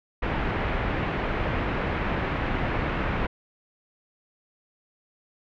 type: low-pass noise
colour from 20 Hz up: pink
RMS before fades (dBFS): -27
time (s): 0.22-3.27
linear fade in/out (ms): 10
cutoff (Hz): 2500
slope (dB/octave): 24
effects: none